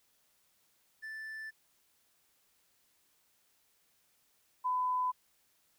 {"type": "tone pair in turn", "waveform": ["triangle", "sine"], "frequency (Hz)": [1760, 1004.5], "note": ["A6", "B5"], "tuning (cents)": [0, 29], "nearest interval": "minor seventh", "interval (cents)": 971, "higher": "first", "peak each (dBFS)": [-39, -29], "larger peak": "second", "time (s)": [[1.02, 1.51], [4.64, 5.12]], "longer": "first", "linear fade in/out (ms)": 20, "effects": ["white hiss -72 dBFS RMS until 5.78 s"]}